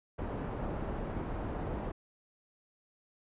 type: low-pass noise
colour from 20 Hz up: pink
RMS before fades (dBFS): -37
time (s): 0.18-1.92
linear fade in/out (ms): 10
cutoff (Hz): 960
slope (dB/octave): 12
effects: resampled to 8000 Hz